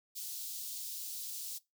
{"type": "high-pass noise", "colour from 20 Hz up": "white", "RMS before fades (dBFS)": -42, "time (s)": [0.15, 1.59], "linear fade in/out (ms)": 20, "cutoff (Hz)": 3800, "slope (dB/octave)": 24, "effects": ["noise-tail reverb RT60 0.2 s tail -20 dB re dry"]}